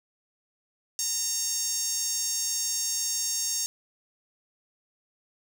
sawtooth tone with high-pass filter, 922 Hz, A#5, 19 cents flat, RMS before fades -29 dBFS, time 0.99-3.66 s, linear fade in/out 0 ms, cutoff 6200 Hz, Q 4.9, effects none

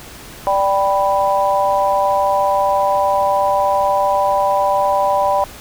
sine chord, G major, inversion second, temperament equal, 587.3 / 784 / 987.8 Hz, D5 / G5 / B5, 0 / 0 / 0 cents, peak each -17 dBFS, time 0.47-5.44 s, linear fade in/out 0 ms, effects pink hiss -36 dBFS RMS until 5.6 s

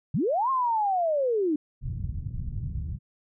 sine linear two-way sweep, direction up then down, 110 to 1080 to 286 Hz, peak -22 dBFS, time 0.14-1.56 s, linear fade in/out 5 ms, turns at 0.5 s
white low-pass noise, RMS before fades -32 dBFS, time 1.81-2.99 s, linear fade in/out 50 ms, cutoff 130 Hz, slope 24 dB/octave
effects none

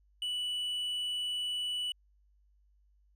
sine tone with hard clipping, 2960 Hz, F#7, in tune, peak -33 dBFS, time 0.22-1.92 s, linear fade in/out 2 ms, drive 3 dB, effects added 50 Hz sine -64 dBFS peak until 3.15 s

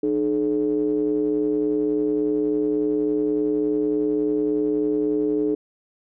triangle ring-modulated tone, 61.74 Hz, B1, in tune, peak -14 dBFS, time 0.03-5.55 s, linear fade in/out 5 ms, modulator 365 Hz, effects none

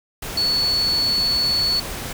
sine tone in noise, 4425 Hz, C#8, 4 cents flat, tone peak -17 dBFS, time 0.37-1.8 s, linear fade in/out 5 ms, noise pink, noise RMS -30 dBFS, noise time 0.22-2.13 s, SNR +10 dB, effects none

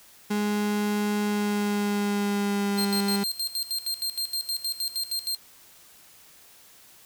35% pulse tone with pitch glide, 207.7 to 200.3 Hz, G#3 to G3, 0 to +38 cents, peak -22 dBFS, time 0.3-3.24 s, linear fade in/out 10 ms, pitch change -62 cents, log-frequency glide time 1.23-2.96 s
sawtooth tone with tremolo, 4186 Hz, C8, in tune, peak -23 dBFS, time 2.77-5.37 s, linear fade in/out 20 ms, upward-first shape square, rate 6.4 Hz, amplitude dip 80%
effects white hiss -53 dBFS RMS until 7.05 s

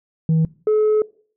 sine tone pair in turn, 160.5 / 428.5 Hz, E3 / A4, -46 / -46 cents, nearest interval octave + perfect fourth, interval 1700 cents, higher second, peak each -11 dBFS, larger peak neither, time 0.29-0.45 / 0.67-1.02 s, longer second, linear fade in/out 2 ms, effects noise-tail reverb RT60 0.5 s tail -23 dB re dry + tanh soft clip ceiling -12 dBFS

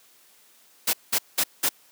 white noise bursts, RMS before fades -22 dBFS, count 4, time 0.87-1.692 s, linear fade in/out 10 ms, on 63 ms, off 190 ms, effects white hiss -57 dBFS RMS until 1.91 s + high-pass 200 Hz 12 dB/octave

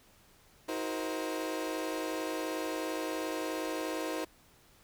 30% pulse chord, C half-diminished seventh, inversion first, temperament equal with one note detuned, 318.6 / 370 / 466.2 / 523.3 Hz, Eb4 / Gb4 / Bb4 / C5, +41 / 0 / 0 / 0 cents, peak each -34 / -39 / -38 / -37 dBFS, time 0.68-4.25 s, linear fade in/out 10 ms, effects pink hiss -62 dBFS RMS until 4.83 s

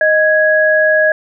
sine tone pair together, 622.5 / 1663 Hz, D#5 / G#6, +1 / +2 cents, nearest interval octave + perfect fourth, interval 1701 cents, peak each -11 dBFS, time 0.01-1.12 s, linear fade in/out 2 ms, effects none

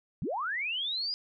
sine linear sweep, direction up, 107.3 to 4982 Hz, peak -30 dBFS, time 0.22-1.14 s, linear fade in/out 0 ms, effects none

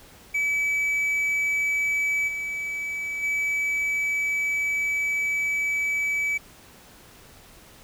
triangle tone with level steps, 2293 Hz, D7, 42 cents flat, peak -20 / -26 / -21 dBFS, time 0.34-6.38 s, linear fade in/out 10 ms, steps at 2.27 / 3.22 s, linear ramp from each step 20 ms, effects pink hiss -50 dBFS RMS until 7.83 s

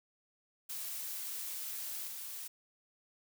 blue noise with level steps, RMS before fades -41 / -44 dBFS, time 0.69-2.48 s, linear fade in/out 10 ms, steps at 2.07 s, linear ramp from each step 5 ms, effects none

